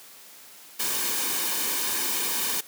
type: noise with comb filter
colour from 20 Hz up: white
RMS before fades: -27 dBFS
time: 0.79-2.61 s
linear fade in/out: 10 ms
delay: 1.5 ms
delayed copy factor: -0.6
effects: white hiss -48 dBFS RMS until 2.67 s + high-pass 200 Hz 12 dB/octave